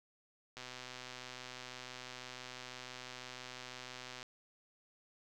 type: click train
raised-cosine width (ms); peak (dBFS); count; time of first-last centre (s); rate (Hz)
0.2; -29; 462; 0.57-4.229; 126
effects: none